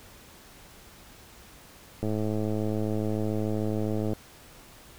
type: click train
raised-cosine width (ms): 2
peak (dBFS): -17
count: 226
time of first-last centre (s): 2.03-4.133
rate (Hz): 107
effects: pink hiss -51 dBFS RMS until 4.98 s